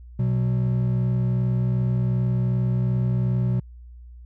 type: tone pair together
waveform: triangle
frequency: 123.47 / 186.11 Hz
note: B2 / F#3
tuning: 0 / +10 cents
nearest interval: perfect fifth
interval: 710 cents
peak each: -18 / -25 dBFS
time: 0.19-3.6 s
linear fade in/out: 5 ms
effects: added 60 Hz sine -40 dBFS peak until 4.25 s